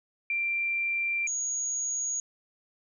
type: tone pair in turn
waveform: sine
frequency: 2363 / 6684 Hz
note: D7 / G#8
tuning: +10 / +10 cents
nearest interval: octave + tritone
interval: 1800 cents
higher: second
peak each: -26 / -28 dBFS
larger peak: first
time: 0.3-1.27 / 1.27-2.2 s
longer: first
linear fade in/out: 2 ms
effects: none